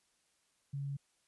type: tone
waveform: sine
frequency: 140 Hz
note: C#3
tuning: 18 cents sharp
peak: -36 dBFS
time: 0.73-0.97 s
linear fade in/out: 10 ms
effects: white hiss -75 dBFS RMS until 1.27 s + resampled to 24000 Hz